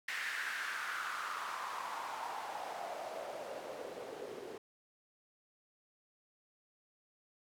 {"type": "noise with band-pass filter sweep", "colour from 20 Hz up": "white", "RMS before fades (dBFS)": -42, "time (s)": [0.08, 4.58], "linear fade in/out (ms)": 5, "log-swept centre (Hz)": [1900, 390], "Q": 4, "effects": []}